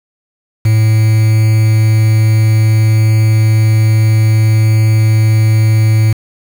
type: tone with quantisation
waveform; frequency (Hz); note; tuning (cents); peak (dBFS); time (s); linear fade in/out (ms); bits
triangle; 109.7; A2; -5; -4; 0.65-6.13; 5; 4
effects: none